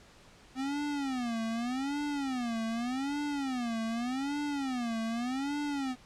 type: tone with vibrato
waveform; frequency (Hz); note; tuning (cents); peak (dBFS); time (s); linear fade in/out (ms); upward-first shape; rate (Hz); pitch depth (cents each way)
square; 256.4; C4; -35; -32; 0.55-5.96; 50; sine; 0.84; 230
effects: pink hiss -57 dBFS RMS until 6.05 s + low-pass 7000 Hz 12 dB/octave